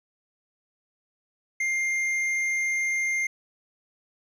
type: tone with hard clipping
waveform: sine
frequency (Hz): 2109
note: C7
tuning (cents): +13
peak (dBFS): -25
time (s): 1.6-3.27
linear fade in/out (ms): 5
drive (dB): 6
effects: none